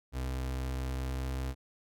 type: tone with pitch glide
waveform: 35% pulse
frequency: 64.5 to 65.36 Hz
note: C2 to C2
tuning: -24 to -1 cents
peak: -31 dBFS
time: 0.12-1.55 s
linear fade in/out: 50 ms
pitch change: +23 cents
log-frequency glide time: 0.26-1.43 s
effects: none